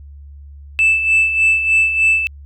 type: tone with tremolo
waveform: sine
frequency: 2637 Hz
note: E7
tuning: in tune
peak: -7 dBFS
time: 0.79-2.27 s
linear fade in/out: 0 ms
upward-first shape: sine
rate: 3.3 Hz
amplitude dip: 65%
effects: tanh soft clip ceiling -7 dBFS + added 71 Hz sine -34 dBFS peak until 2.45 s